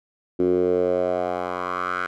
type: tone with band-pass filter sweep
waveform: 10% pulse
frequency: 89.9 Hz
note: F#2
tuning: 49 cents flat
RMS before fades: -23 dBFS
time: 0.39-2.07 s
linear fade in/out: 10 ms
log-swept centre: 330 to 1500 Hz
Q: 3.9
effects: none